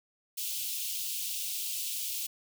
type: high-pass noise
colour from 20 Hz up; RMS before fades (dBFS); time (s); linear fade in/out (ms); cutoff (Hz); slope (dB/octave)
white; -35; 0.37-2.27; 10; 2600; 48
effects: none